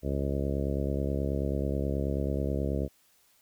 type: harmonic tone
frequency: 69.3 Hz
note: C#2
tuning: in tune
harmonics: 1 / 2 / 3 / 4 / 5 / 6 / 7 / 8 / 9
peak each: -31 / -34 / -36 / -37 / -38 / -39 / -39 / -40 / -41 dBFS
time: 0.02-2.89 s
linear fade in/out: 50 ms
effects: white hiss -65 dBFS RMS until 3.41 s